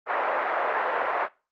pink band-pass noise, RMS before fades -26 dBFS, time 0.06-1.29 s, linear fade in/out 50 ms, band 540 to 1800 Hz, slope 24 dB/octave, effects noise-tail reverb RT60 0.3 s tail -21 dB re dry + Opus 24 kbps

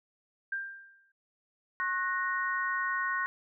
sine tone with exponential decay, 1588 Hz, G6, 22 cents sharp, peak -29 dBFS, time 0.52-1.12 s, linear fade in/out 5 ms, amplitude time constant 130 ms
sine chord, F# major, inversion second, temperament equal with one note detuned, 1084.7 / 1480 / 1864.7 Hz, C#6 / F#6 / A#6, -38 / 0 / 0 cents, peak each -33 dBFS, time 1.8-3.26 s, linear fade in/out 0 ms
effects none

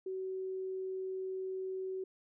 sine tone, 377.3 Hz, F#4, 34 cents sharp, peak -36 dBFS, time 0.06-2.04 s, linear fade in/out 5 ms, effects none

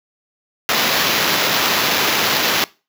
violet noise with sample-and-hold, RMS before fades -17 dBFS, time 0.69-2.64 s, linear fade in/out 0 ms, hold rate 8820 Hz, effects noise-tail reverb RT60 0.3 s tail -22 dB re dry + high-pass 150 Hz 12 dB/octave

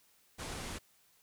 pink low-pass noise, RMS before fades -42 dBFS, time 0.38-0.79 s, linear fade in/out 20 ms, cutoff 11000 Hz, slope 48 dB/octave, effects white hiss -68 dBFS RMS until 1.22 s

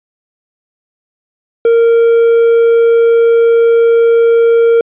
triangle tone, 462.8 Hz, A#4, 13 cents flat, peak -3 dBFS, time 1.65-4.81 s, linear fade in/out 2 ms, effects resampled to 8000 Hz

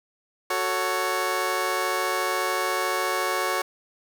15% pulse chord, F# minor, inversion none, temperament just, 370 / 444 / 555 Hz, F#4 / A4 / C#5, 0 / +16 / +2 cents, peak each -22 / -24 / -22 dBFS, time 0.5-3.62 s, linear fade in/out 5 ms, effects none

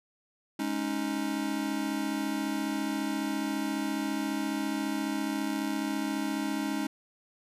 square chord, Ab suspended fourth, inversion none, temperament just, 207.7 / 276.9 / 311.5 Hz, Ab3 / Db4 / Eb4, 0 / -2 / +2 cents, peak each -36 / -34 / -34 dBFS, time 0.59-6.87 s, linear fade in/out 5 ms, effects resampled to 32000 Hz

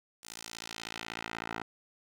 10% pulse tone with band-pass filter sweep, 56.3 Hz, A1, 40 cents sharp, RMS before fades -42 dBFS, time 0.23-1.63 s, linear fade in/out 5 ms, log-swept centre 8200 to 1300 Hz, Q 0.95, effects none

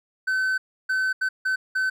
triangle tone bursts at uneven times, 1525 Hz, G6, 48 cents flat, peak -19 dBFS, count 5, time 0.27-0.58 / 0.89-1.13 / 1.21-1.29 / 1.45-1.56 / 1.75-1.9 s, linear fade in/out 10 ms, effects none

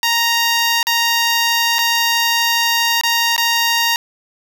10% pulse tone with dropouts, 932.3 Hz, A#5, in tune, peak -5 dBFS, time 0.03-3.96 s, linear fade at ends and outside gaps 1 ms, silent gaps 0.829-0.869 / 1.785-1.789 / 3.012-3.035 / 3.364-3.379 s, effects none

